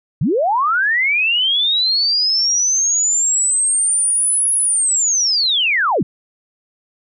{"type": "linear two-way sweep", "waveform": "sine", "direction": "up then down", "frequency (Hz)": [110, 10548, 110], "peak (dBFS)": -13, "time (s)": [0.21, 6.03], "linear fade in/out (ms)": 5, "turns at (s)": 4.54, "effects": []}